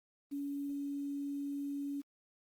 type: tone with quantisation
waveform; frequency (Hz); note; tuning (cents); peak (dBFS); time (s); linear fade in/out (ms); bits
sine; 282.8; C#4; +35; -36; 0.31-2.02; 20; 10
effects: Opus 32 kbps